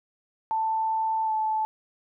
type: tone with pitch glide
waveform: sine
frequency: 885 to 871.3 Hz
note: A5 to A5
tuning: +10 to -17 cents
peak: -23 dBFS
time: 0.51-1.65 s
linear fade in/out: 0 ms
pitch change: -27 cents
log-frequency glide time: 1.24-1.32 s
effects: none